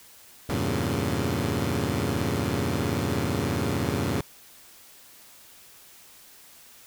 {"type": "chord", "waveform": "15% pulse", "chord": "E diminished seventh", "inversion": "none", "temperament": "equal", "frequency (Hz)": [82.41, 98, 116.54, 138.59], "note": ["E2", "G2", "Bb2", "Db3"], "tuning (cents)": [0, 0, 0, 0], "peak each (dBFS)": -24, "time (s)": [0.49, 4.21], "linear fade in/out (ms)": 5, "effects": ["white hiss -51 dBFS RMS until 6.86 s"]}